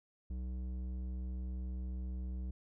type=tone with low-pass filter; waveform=square; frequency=62.7 Hz; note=B1; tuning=27 cents sharp; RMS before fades=-40 dBFS; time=0.3-2.51 s; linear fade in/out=5 ms; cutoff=240 Hz; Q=0.67; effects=none